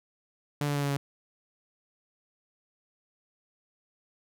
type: tone with pitch steps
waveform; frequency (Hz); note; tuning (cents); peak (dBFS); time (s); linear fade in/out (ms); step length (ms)
sawtooth; 145.9 / 144.47 / 143.06 / 141.66 / 140.28; D3 / D3 / D3 / C#3 / C#3; -11 / -28 / -45 / +38 / +21; -23; 0.61-0.97; 2; 72
effects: none